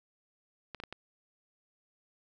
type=clicks; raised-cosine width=0.3 ms; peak=-25 dBFS; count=4; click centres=0.747 / 0.801 / 0.837 / 0.926 s; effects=none